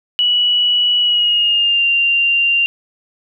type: tone with pitch glide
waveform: sine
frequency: 2938 to 2780 Hz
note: F#7 to F7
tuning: -13 to -9 cents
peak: -11 dBFS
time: 0.19-2.66 s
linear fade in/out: 0 ms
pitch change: -96 cents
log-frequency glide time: 0.99-1.85 s
effects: none